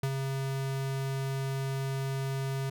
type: tone with ADSR envelope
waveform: square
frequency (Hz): 135.2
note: C#3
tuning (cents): -43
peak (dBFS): -27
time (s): 0.03-2.7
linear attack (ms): 4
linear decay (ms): 59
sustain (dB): -4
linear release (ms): 8
effects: none